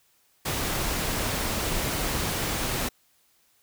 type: noise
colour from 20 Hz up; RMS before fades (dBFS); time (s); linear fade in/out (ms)
pink; -28; 0.45-2.89; 10
effects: white hiss -65 dBFS RMS until 3.62 s